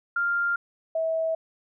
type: tone pair in turn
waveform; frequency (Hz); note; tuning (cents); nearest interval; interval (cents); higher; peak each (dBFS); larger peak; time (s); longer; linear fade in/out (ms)
sine; 1396.9 / 647.9; F6 / E5; 0 / -30; octave + minor second; 1330; first; -22 / -23; first; 0.16-0.56 / 0.95-1.35; neither; 5
effects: none